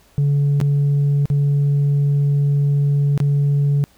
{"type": "tone with dropouts", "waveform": "sine", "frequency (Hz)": 142.7, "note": "D3", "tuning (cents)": -49, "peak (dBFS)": -11, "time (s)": [0.18, 3.84], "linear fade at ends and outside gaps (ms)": 0, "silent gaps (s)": [[0.602, 0.613], [1.256, 1.301], [3.177, 3.202]], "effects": ["tanh soft clip ceiling -12 dBFS", "pink hiss -54 dBFS RMS until 3.97 s"]}